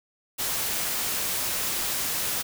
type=noise; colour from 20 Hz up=white; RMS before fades=-28 dBFS; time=0.38-2.43 s; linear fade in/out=20 ms; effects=none